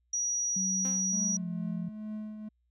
sine tone, 5790 Hz, F#8, 38 cents flat, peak -28 dBFS, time 0.13-1.37 s, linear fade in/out 5 ms
sine tone with pitch glide, 188.7 to 173.04 Hz, F#3 to F3, +34 to -16 cents, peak -33 dBFS, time 0.56-1.89 s, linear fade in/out 5 ms, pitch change -150 cents, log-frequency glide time 1.32-1.47 s
sawtooth tone with exponential decay, 261.6 Hz, C4, in tune, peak -35 dBFS, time 0.85-1.24 s, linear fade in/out 0 ms, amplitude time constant 84 ms
triangle tone with tremolo, 214.1 Hz, A3, 47 cents flat, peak -32 dBFS, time 1.12-2.49 s, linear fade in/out 10 ms, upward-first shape triangle, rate 2.2 Hz, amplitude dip 55%
effects added 60 Hz sine -70 dBFS peak until 2.7 s

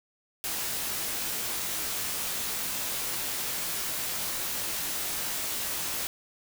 white noise with comb filter, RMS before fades -32 dBFS, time 0.44-6.07 s, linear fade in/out 0 ms, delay 20 ms, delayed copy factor -0.6, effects none

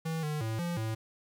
square tone with pitch steps, 161.8 / 151.2 / 111.3 / 172.6 / 110.9 Hz, E3 / D#3 / A2 / F3 / A2, -32 / -49 / +20 / -20 / +14 cents, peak -32 dBFS, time 0.05-0.95 s, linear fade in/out 10 ms, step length 180 ms, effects 10-bit

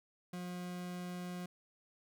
40% pulse tone, 178.7 Hz, F3, 40 cents sharp, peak -40 dBFS, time 0.33-1.46 s, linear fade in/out 5 ms, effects none

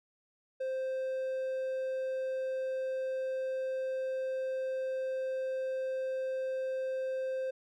triangle tone, 523.3 Hz, C5, in tune, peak -30 dBFS, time 0.6-7.51 s, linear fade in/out 10 ms, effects none

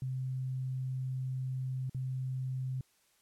sine tone with dropouts, 130 Hz, C3, 11 cents flat, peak -33 dBFS, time 0.02-2.81 s, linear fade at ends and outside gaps 2 ms, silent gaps 1.896-1.946 s, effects white hiss -70 dBFS RMS until 3.21 s + low-pass 12000 Hz 12 dB/octave

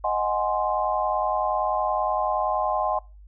sine chord, Ab dominant seventh, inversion second, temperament equal, 622.3 / 740 / 830.6 / 1046.5 Hz, Eb5 / Gb5 / Ab5 / C6, 0 / 0 / 0 / 0 cents, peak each -27 dBFS, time 0.04-2.99 s, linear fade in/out 5 ms, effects noise-tail reverb RT60 0.3 s tail -24 dB re dry + added 50 Hz sine -44 dBFS peak until 3.27 s

